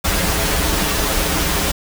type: noise with comb filter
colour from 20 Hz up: pink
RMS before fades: -18 dBFS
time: 0.04-1.72 s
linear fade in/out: 10 ms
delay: 8.3 ms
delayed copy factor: -0.85
effects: none